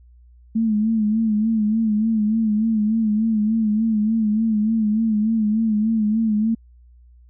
sine tone with vibrato, 217.9 Hz, A3, 17 cents flat, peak -16 dBFS, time 0.55-6.55 s, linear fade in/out 10 ms, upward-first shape sine, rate 3.4 Hz, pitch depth 69 cents each way, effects added 60 Hz sine -46 dBFS peak until 7.29 s

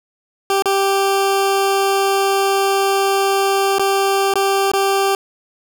20% pulse tone with dropouts, 392 Hz, G4, in tune, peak -9 dBFS, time 0.5-5.15 s, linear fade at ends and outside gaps 1 ms, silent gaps 0.623-0.657 / 3.784-3.795 / 4.338-4.356 / 4.717-4.735 s, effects none

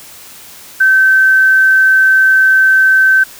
sine tone, 1543 Hz, G6, 28 cents flat, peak -5 dBFS, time 0.8-3.24 s, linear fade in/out 10 ms, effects white hiss -35 dBFS RMS until 3.39 s

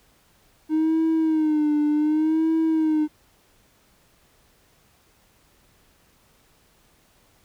triangle tone with vibrato, 309.8 Hz, D#4, 7 cents flat, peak -15 dBFS, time 0.69-3.08 s, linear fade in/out 50 ms, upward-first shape sine, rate 0.67 Hz, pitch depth 71 cents each way, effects tanh soft clip ceiling -13 dBFS + pink hiss -60 dBFS RMS until 7.44 s

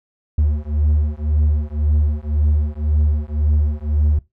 triangle beating tone pair, 74 / 75.9 Hz, D2 / D#2, +14 / -42 cents, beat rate 1.9 Hz, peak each -16 dBFS, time 0.38-4.19 s, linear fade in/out 5 ms, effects noise-tail reverb RT60 0.2 s tail -20 dB re dry

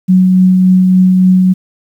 sine tone with tremolo, 185 Hz, F#3, in tune, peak -3 dBFS, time 0.08-1.54 s, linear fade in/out 20 ms, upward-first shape triangle, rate 3.5 Hz, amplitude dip 25%, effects 7-bit

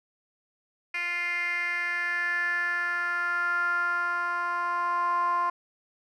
10% pulse tone with band-pass filter sweep, 349.2 Hz, F4, in tune, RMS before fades -28 dBFS, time 0.94-5.5 s, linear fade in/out 5 ms, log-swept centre 2300 to 1000 Hz, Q 6.1, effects none

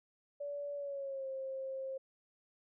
sine tone with pitch glide, 574 to 532.5 Hz, D5 to C5, -40 to +30 cents, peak -38 dBFS, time 0.4-1.98 s, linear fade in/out 10 ms, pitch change -130 cents, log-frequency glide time 0.75-1.27 s, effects none

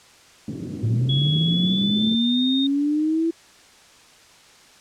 white band-pass noise, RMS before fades -31 dBFS, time 0.48-2.15 s, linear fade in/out 2 ms, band 110 to 290 Hz, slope 24 dB/octave
sine linear sweep, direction up, 107.3 to 333.9 Hz, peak -18 dBFS, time 0.83-3.31 s, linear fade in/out 10 ms
sine tone with pitch glide, 3357 to 3682 Hz, G#7 to A#7, +18 to -22 cents, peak -23 dBFS, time 1.09-2.67 s, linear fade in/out 5 ms, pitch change +160 cents, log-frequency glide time 1.44-2.43 s
effects white hiss -50 dBFS RMS until 4.8 s + low-pass 7000 Hz 12 dB/octave

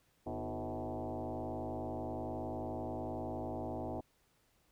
sine tone with frequency modulation, 197.1 Hz, G3, 10 cents sharp, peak -37 dBFS, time 0.26-4.01 s, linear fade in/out 10 ms, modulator 111 Hz, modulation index 5.6, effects pink hiss -73 dBFS RMS until 4.71 s

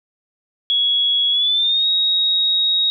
sine tone with pitch glide, 3347 to 3779 Hz, G#7 to A#7, +13 to +23 cents, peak -14 dBFS, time 0.7-2.9 s, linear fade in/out 0 ms, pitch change +210 cents, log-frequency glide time 1.31-1.87 s, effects none

